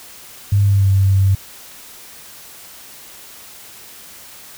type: tone with pitch glide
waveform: sine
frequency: 100.8 to 96.86 Hz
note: G2 to G2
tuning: +49 to -20 cents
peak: -10 dBFS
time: 0.52-1.35 s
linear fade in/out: 5 ms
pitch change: -69 cents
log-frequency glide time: 0.63-0.91 s
effects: white hiss -39 dBFS RMS until 4.57 s